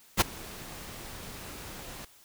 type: noise with ADSR envelope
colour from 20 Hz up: pink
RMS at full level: -19 dBFS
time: 0.17-2.05 s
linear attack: 41 ms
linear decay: 13 ms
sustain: -24 dB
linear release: 5 ms
effects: white hiss -58 dBFS RMS until 2.24 s